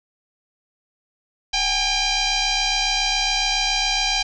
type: tone with frequency modulation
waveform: sine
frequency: 830.6 Hz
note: G#5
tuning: in tune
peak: -18 dBFS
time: 1.53-4.23 s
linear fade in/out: 10 ms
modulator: 797 Hz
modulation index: 6.4
effects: none